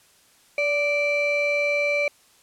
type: ring-modulated tone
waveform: triangle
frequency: 880 Hz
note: A5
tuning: in tune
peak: -15 dBFS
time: 0.58-2.08 s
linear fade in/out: 2 ms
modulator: 1460 Hz
effects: white hiss -57 dBFS RMS until 2.42 s + low-pass 11000 Hz 12 dB/octave